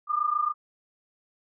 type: tone pair together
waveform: sine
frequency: 1191.8 / 1219 Hz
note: D6 / D#6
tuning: +25 / -36 cents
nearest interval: unison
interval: 39 cents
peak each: -26 dBFS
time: 0.07-0.54 s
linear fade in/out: 50 ms
effects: none